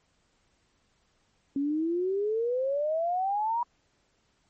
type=exponential sweep; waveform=sine; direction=up; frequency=273.5 to 969 Hz; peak=-25 dBFS; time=1.56-3.63 s; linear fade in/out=2 ms; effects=pink hiss -70 dBFS RMS until 4.49 s + MP3 32 kbps